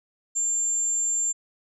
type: tone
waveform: sine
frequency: 7310 Hz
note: A#8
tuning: 35 cents flat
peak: -22 dBFS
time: 0.35-1.33 s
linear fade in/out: 20 ms
effects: none